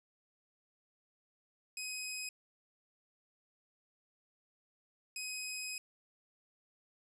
15% pulse tone bursts at uneven times, 2523 Hz, D#7, 23 cents sharp, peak -32 dBFS, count 2, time 1.77-2.29 / 5.16-5.78 s, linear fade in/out 2 ms, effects low-pass 12000 Hz 12 dB/octave + 12-bit

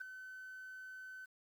sine tone with ADSR envelope, 1520 Hz, F#6, 46 cents sharp, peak -37 dBFS, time 0-1.26 s, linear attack 15 ms, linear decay 4 ms, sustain -10 dB, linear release 16 ms, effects tanh soft clip ceiling -34 dBFS + 11-bit

